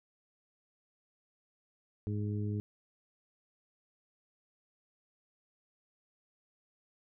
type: harmonic tone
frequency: 104.2 Hz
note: G#2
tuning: 6 cents sharp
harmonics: 1 / 2 / 3 / 4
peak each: -33 / -39 / -43 / -45 dBFS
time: 2.07-2.6 s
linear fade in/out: 0 ms
effects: none